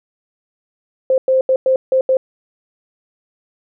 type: tone bursts at uneven times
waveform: sine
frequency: 523.3 Hz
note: C5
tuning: in tune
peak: -10 dBFS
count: 6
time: 1.1-1.18 / 1.28-1.41 / 1.49-1.56 / 1.66-1.76 / 1.92-2.01 / 2.09-2.17 s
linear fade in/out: 2 ms
effects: none